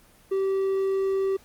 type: tone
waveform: triangle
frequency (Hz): 386.9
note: G4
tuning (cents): -23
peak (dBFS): -20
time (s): 0.31-1.37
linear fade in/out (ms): 10
effects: pink hiss -56 dBFS RMS until 1.44 s + Opus 24 kbps